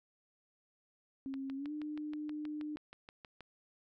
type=tone with pitch glide; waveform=sine; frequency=270 to 301.3 Hz; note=C#4 to D4; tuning=-45 to +44 cents; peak=-38 dBFS; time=1.26-2.76 s; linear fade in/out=0 ms; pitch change=+189 cents; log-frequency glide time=1.56-1.72 s
type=click train; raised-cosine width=0.3 ms; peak=-34 dBFS; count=14; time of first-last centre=1.34-3.407 s; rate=6.29 Hz
effects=none